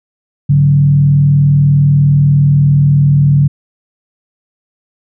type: tone with frequency modulation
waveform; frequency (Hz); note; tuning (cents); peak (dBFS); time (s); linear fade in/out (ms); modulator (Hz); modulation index
sine; 142.8; D3; -48; -5; 0.49-3.48; 10; 40.1; 0.5
effects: none